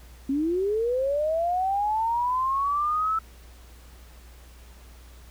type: linear sweep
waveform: sine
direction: up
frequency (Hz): 263.5 to 1321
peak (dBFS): -22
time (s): 0.29-3.19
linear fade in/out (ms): 5
effects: added 60 Hz sine -46 dBFS peak until 5.3 s + pink hiss -54 dBFS RMS until 5.3 s